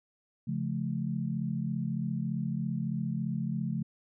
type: chord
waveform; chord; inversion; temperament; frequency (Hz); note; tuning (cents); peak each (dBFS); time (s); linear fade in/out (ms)
sine; Db augmented; none; just; 138.59 / 173.24 / 216.5; Db3 / F3 / A3; 0 / -14 / -28; -34; 0.47-3.83; 10
effects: none